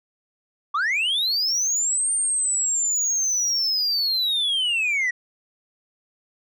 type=linear two-way sweep; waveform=sine; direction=up then down; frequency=1094 to 8870 to 1899 Hz; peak=-17 dBFS; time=0.74-5.11 s; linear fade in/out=10 ms; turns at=2.12 s; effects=tanh soft clip ceiling -19 dBFS